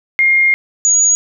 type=tone pair in turn; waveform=sine; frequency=2127 / 6753 Hz; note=C7 / G#8; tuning=+28 / +28 cents; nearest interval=octave + minor sixth; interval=2000 cents; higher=second; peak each=-8 dBFS; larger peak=neither; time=0.19-0.54 / 0.85-1.15 s; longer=first; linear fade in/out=0 ms; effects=none